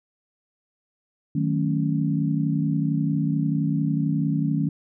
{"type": "chord", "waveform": "sine", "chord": "D# half-diminished seventh", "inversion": "none", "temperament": "equal with one note detuned", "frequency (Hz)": [155.56, 186.82, 220, 277.2], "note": ["D#3", "F#3", "A3", "C#4"], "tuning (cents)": [0, 17, 0, 0], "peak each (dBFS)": [-23, -29, -28, -26], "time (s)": [1.35, 4.69], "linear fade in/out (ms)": 5, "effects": []}